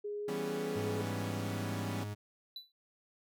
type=tone with pitch glide; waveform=sine; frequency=413.8 to 423.2 Hz; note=G#4 to G#4; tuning=-6 to +33 cents; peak=-36 dBFS; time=0.04-1.02 s; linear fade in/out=10 ms; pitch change=+39 cents; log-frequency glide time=0.17-0.67 s
type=chord; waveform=sawtooth; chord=C# half-diminished seventh; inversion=first; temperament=equal; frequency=164.81 / 196 / 246.9 / 277.2 Hz; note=E3 / G3 / B3 / C#4; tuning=0 / 0 / 0 / 0 cents; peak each=-39 dBFS; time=0.28-2.04 s; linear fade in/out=5 ms
type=tone; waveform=40% pulse; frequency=103.83 Hz; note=G#2; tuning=in tune; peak=-37 dBFS; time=0.75-2.15 s; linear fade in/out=20 ms
type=tone with exponential decay; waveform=triangle; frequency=3975 Hz; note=B7; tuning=10 cents sharp; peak=-37 dBFS; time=2.56-2.72 s; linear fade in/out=2 ms; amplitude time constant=34 ms
effects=none